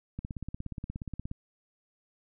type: click train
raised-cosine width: 5 ms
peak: -24 dBFS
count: 20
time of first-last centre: 0.19-1.314 s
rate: 16.9 Hz
effects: none